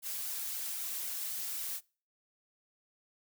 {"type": "noise with flanger", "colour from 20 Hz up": "blue", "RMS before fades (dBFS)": -38, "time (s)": [0.02, 1.81], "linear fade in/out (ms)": 50, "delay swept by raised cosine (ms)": [1.3, 3.7], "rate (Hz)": 3.8, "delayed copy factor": 0.65, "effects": ["noise-tail reverb RT60 0.4 s tail -25 dB re dry"]}